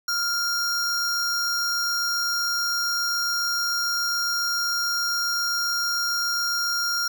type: tone pair together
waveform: square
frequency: 1396.9 / 5588 Hz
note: F6 / F8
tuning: 0 / 0 cents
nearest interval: 2 octaves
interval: 2400 cents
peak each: -26 dBFS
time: 0.08-7.08 s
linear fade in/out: 5 ms
effects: none